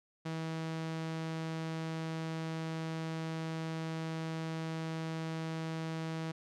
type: tone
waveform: sawtooth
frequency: 161.4 Hz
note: E3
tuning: 36 cents flat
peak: -32 dBFS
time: 0.25-6.32 s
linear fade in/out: 10 ms
effects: low-pass 6000 Hz 12 dB/octave